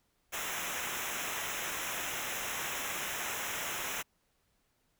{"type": "noise with comb filter", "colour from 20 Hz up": "pink", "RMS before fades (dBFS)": -37, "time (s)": [0.32, 4.03], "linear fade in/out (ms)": 20, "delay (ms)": 0.22, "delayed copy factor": -0.9, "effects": ["pink hiss -75 dBFS RMS until 4.99 s"]}